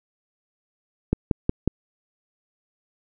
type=click train; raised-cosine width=3 ms; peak=-6 dBFS; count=4; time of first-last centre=1.13-1.676 s; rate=5.49 Hz; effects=none